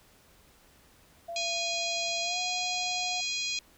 sine tone with pitch glide, 680 to 724.6 Hz, F5 to F#5, -46 to -36 cents, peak -35 dBFS, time 1.28-3.21 s, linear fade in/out 10 ms, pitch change +110 cents, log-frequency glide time 2.22-2.39 s
harmonic tone, 824 Hz, G#5, 14 cents flat, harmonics 3 / 4 / 5 / 6 / 7 / 8 / 9, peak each -35 / -37 / -35 / -40 / -43 / -38 / -45 dBFS, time 1.36-3.59 s, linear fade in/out 2 ms
effects pink hiss -60 dBFS RMS until 3.77 s

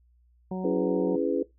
harmonic tone, 185.7 Hz, F#3, 7 cents sharp, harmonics 1 / 2 / 3 / 4 / 5, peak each -30 / -36 / -40 / -42 / -44 dBFS, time 0.51-1.16 s, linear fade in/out 5 ms
sine chord, C# minor seventh, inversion none, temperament just, 277.2 / 332.6 / 415.8 / 498.9 Hz, C#4 / E4 / G#4 / B4, 0 / +16 / +2 / +17 cents, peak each -29 dBFS, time 0.64-1.43 s, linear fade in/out 5 ms
effects noise-tail reverb RT60 0.2 s tail -20 dB re dry + added 60 Hz sine -59 dBFS peak until 1.58 s

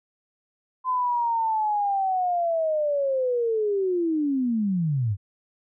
sine linear sweep, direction down, 1029 to 92.5 Hz, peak -21 dBFS, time 0.84-5.17 s, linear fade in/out 50 ms, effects none

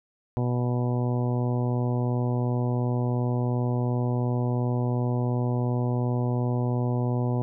harmonic tone, 122.8 Hz, B2, 9 cents flat, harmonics 1 / 2 / 3 / 4 / 5 / 6 / 7 / 8, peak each -24 / -30 / -34 / -36 / -38 / -40 / -41 / -42 dBFS, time 0.37-7.42 s, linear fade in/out 0 ms, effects none

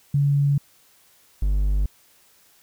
sine / triangle tone pair in turn, 142 / 50 Hz, C#3 / G1, +42 / +35 cents, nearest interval octave + tritone, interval 1807 cents, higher first, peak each -16 dBFS, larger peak neither, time 0.14-0.58 / 1.42-1.86 s, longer neither, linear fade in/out 5 ms, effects white hiss -57 dBFS RMS until 2.62 s

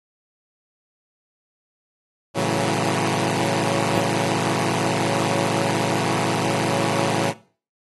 10% pulse chord, F# minor seventh, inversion first, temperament equal with one note detuned, 111.73 / 138.59 / 164.81 / 185 Hz, A2 / C#3 / E3 / F#3, +27 / 0 / 0 / 0 cents, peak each -17 dBFS, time 2.34-7.34 s, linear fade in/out 50 ms, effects noise-tail reverb RT60 0.4 s tail -19 dB re dry + AAC 32 kbps

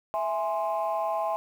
sine chord, E augmented, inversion none, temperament equal, 659.3 / 830.6 / 1046.5 Hz, E5 / G#5 / B#5, 0 / 0 / 0 cents, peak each -28 / -29 / -31 dBFS, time 0.14-1.36 s, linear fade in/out 0 ms, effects tanh soft clip ceiling -19 dBFS + 9-bit

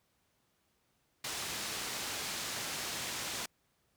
white low-pass noise, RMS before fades -39 dBFS, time 1.24-3.46 s, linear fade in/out 5 ms, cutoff 7000 Hz, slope 12 dB/octave, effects pink hiss -75 dBFS RMS until 3.96 s + high-pass 60 Hz 12 dB/octave

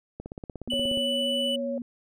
click train, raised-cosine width 2 ms, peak -23 dBFS, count 14, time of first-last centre 0.2-0.974 s, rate 16.8 Hz
sine tone with pitch glide, 243.5 to 240.4 Hz, B3 to B3, -24 to -46 cents, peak -31 dBFS, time 0.68-1.82 s, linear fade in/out 2 ms, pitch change -22 cents, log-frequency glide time 1.42-1.7 s
triangle tone, 2972 Hz, F#7, 7 cents sharp, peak -25 dBFS, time 0.7-1.56 s, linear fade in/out 5 ms
sine tone with vibrato, 555 Hz, C#5, 2 cents sharp, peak -29 dBFS, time 0.72-1.78 s, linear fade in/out 2 ms, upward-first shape triangle, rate 15 Hz, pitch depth 12 cents each way
effects none

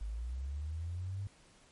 sine linear sweep, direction up, 50 to 100.8 Hz, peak -36 dBFS, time 0.01-1.27 s, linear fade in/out 0 ms, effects pink hiss -63 dBFS RMS until 1.71 s + MP3 48 kbps

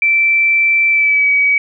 sine tone with pitch glide, 2335 to 2271 Hz, D7 to C#7, -11 to +41 cents, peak -9 dBFS, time 0.02-1.58 s, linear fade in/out 2 ms, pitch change -48 cents, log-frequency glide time 0.89-1.3 s, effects none

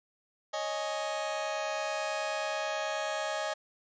sawtooth chord, C# suspended second, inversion none, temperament just, 554.4 / 623.7 / 831.5 Hz, C#5 / D#5 / G#5, 0 / +4 / +2 cents, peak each -35 / -30 / -33 dBFS, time 0.53-3.54 s, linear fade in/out 10 ms, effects resampled to 16000 Hz

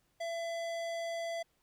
sine tone with hard clipping, 671 Hz, E5, 31 cents sharp, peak -37 dBFS, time 0.2-1.43 s, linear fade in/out 10 ms, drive 17 dB, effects pink hiss -75 dBFS RMS until 1.62 s

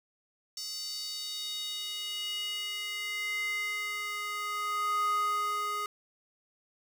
square tone with high-pass filter sweep, 415.3 Hz, G#4, in tune, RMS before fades -34 dBFS, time 0.57-5.86 s, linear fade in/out 2 ms, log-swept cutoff 5100 to 970 Hz, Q 4.9, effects none

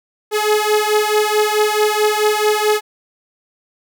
sawtooth beating tone pair, 422 / 426.6 Hz, G#4 / G#4, +28 / +46 cents, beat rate 4.6 Hz, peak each -12 / -13 dBFS, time 0.31-2.81 s, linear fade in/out 50 ms, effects none

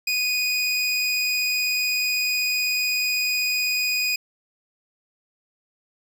25% pulse tone, 2481 Hz, D#7, 6 cents flat, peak -17 dBFS, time 0.07-4.16 s, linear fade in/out 5 ms, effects none

